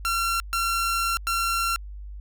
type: tone bursts at uneven times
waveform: sawtooth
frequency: 1365 Hz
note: F6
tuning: 40 cents flat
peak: -19 dBFS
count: 3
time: 0.05-0.4 / 0.53-1.17 / 1.27-1.76 s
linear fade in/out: 0 ms
effects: added 50 Hz sine -35 dBFS peak until 2.2 s